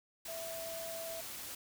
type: tone in noise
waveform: sine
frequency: 659.3 Hz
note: E5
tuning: in tune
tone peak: -42 dBFS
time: 0.28-1.21 s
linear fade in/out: 5 ms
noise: white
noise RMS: -45 dBFS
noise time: 0.25-1.55 s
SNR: 0 dB
effects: none

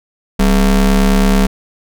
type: ring-modulated tone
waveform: square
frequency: 114.3 Hz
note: A#2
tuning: 34 cents flat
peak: -6 dBFS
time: 0.39-1.47 s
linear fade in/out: 10 ms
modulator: 79.7 Hz
effects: none

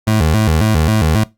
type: tone with vibrato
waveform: 25% pulse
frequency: 92.5 Hz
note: F#2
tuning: in tune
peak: -7 dBFS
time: 0.07-1.24 s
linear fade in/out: 5 ms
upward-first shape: square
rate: 3.7 Hz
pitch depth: 280 cents each way
effects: noise-tail reverb RT60 0.2 s tail -20 dB re dry + Opus 48 kbps

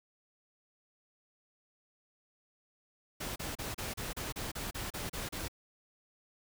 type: noise bursts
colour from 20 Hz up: pink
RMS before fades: -39 dBFS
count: 12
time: 3.2-5.483 s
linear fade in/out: 10 ms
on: 160 ms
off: 33 ms
effects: none

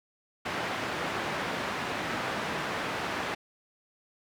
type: band-pass noise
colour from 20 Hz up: white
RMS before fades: -33 dBFS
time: 0.45-3.35 s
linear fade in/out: 10 ms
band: 100 to 1800 Hz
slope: 12 dB/octave
effects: none

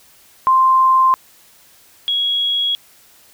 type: tone pair in turn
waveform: sine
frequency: 1046.5 / 3322 Hz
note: C6 / G#7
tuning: 0 / 0 cents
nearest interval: octave + minor sixth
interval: 2000 cents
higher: second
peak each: -9 / -15 dBFS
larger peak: first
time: 0.47-1.14 / 2.08-2.75 s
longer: neither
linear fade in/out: 0 ms
effects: white hiss -49 dBFS RMS until 3.33 s

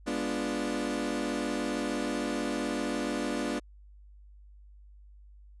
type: chord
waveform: 30% pulse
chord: G# diminished seventh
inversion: none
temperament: equal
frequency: 207.7 / 246.9 / 293.7 / 349.2 Hz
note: G#3 / B3 / D4 / F4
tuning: 0 / 0 / 0 / 0 cents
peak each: -35 / -32 / -31 / -35 dBFS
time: 0.06-3.6 s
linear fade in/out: 20 ms
effects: added 50 Hz sine -50 dBFS peak until 5.6 s + resampled to 24000 Hz

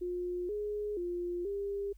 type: tone with pitch steps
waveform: sine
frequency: 356.4 / 417 / 351.1 / 400.9 Hz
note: F4 / G#4 / F4 / G4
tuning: +35 / +7 / +9 / +39 cents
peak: -33 dBFS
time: 0.01-1.93 s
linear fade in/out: 10 ms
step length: 480 ms
effects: added 50 Hz sine -52 dBFS peak until 1.97 s + white hiss -75 dBFS RMS until 1.97 s

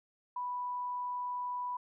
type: tone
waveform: sine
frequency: 987 Hz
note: B5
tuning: 1 cent flat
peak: -34 dBFS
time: 0.36-1.77 s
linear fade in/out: 5 ms
effects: none

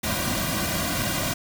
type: noise with comb filter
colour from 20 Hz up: pink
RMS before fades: -26 dBFS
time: 0.03-1.34 s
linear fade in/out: 10 ms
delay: 2.3 ms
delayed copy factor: -0.9
effects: none

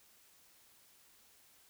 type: silence
effects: white hiss -65 dBFS RMS until 1.69 s

